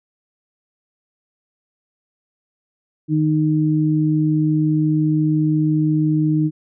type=tone pair together; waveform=sine; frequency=154.3 / 308.6 Hz; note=D#3 / D#4; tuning=-14 / -14 cents; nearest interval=octave; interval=1200 cents; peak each=-17 dBFS; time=3.08-6.51 s; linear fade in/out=50 ms; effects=none